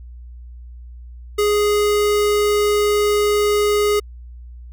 square tone, 415.3 Hz, G#4, in tune, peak -15 dBFS, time 1.38-4 s, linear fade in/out 10 ms, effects added 60 Hz sine -34 dBFS peak until 4.72 s

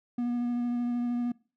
triangle tone with vibrato, 241.3 Hz, B3, 40 cents flat, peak -25 dBFS, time 0.18-1.32 s, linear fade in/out 5 ms, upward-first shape sine, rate 13 Hz, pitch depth 13 cents each way, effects noise-tail reverb RT60 0.4 s tail -23 dB re dry

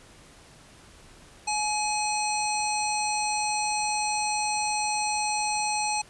harmonic tone, 844 Hz, G#5, 28 cents sharp, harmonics 1 / 3 / 5 / 7 / 9 / 10, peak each -27 / -32 / -34 / -35 / -37 / -37 dBFS, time 1.47-6.02 s, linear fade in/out 10 ms, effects pink hiss -52 dBFS RMS until 6.09 s + resampled to 24000 Hz

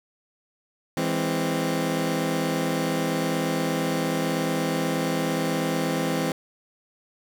20% pulse chord, E augmented, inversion none, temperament equal with one note detuned, 164.81 / 205.7 / 261.6 Hz, E3 / G#3 / B#3, 0 / -16 / 0 cents, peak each -22 / -26 / -22 dBFS, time 0.97-6.32 s, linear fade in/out 2 ms, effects none

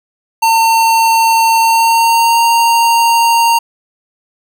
square tone with pitch glide, 906 to 926.1 Hz, A#5 to A#5, -50 to -12 cents, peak -8 dBFS, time 0.42-3.59 s, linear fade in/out 10 ms, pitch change +38 cents, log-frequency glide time 1.59-2.39 s, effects none

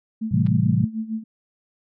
sine tone with tremolo, 220.9 Hz, A3, 7 cents sharp, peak -22 dBFS, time 0.21-1.24 s, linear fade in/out 10 ms, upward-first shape sine, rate 6.7 Hz, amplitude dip 80%
sine chord, A minor seventh, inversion none, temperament equal with one note detuned, 110 / 130.81 / 164.81 / 192.85 Hz, A2 / C3 / E3 / G3, 0 / 0 / 0 / -28 cents, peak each -22 dBFS, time 0.31-0.85 s, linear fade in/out 10 ms
clicks, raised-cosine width 0.3 ms, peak -28 dBFS, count 2, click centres 0.465 / 0.47 s
effects none

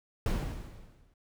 brown noise with exponential decay, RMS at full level -26 dBFS, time 0.26-1.14 s, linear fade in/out 2 ms, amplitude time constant 190 ms, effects none

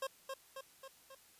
25% pulse tone with echo, 536 Hz, C5, 42 cents sharp, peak -33 dBFS, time 0.02-0.07 s, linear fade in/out 5 ms, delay 270 ms, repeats 4, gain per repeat -4 dB, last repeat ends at 1.15 s, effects white hiss -64 dBFS RMS until 1.39 s + resampled to 32000 Hz

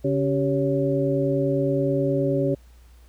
harmonic tone with a mistuned harmonic, 140 Hz, C#3, 18 cents sharp, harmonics 1 / 2 / 3 / 4, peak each -25 / -25 / -25 / -25 dBFS, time 0.04-2.55 s, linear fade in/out 10 ms, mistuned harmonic 3, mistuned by -130 cents, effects added 60 Hz sine -47 dBFS peak until 3.08 s + pink hiss -60 dBFS RMS until 3.08 s

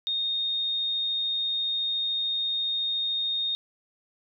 sine tone, 3693 Hz, A#7, 17 cents flat, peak -25 dBFS, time 0.07-3.55 s, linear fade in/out 0 ms, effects none

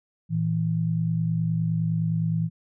sine tone pair together, 114.1 / 163.8 Hz, A#2 / E3, -37 / -11 cents, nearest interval tritone, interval 626 cents, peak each -27 / -23 dBFS, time 0.29-2.5 s, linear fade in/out 50 ms, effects none

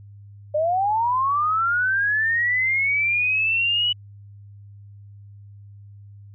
sine linear sweep, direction up, 587.3 to 2960 Hz, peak -18 dBFS, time 0.54-3.93 s, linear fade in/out 10 ms, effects added 101 Hz sine -41 dBFS peak until 6.34 s

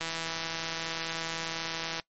click train, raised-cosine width 0.2 ms, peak -16 dBFS, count 327, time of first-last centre 0.01-1.998 s, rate 164 Hz, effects noise-tail reverb RT60 0.1 s tail -22 dB re dry + MP3 32 kbps

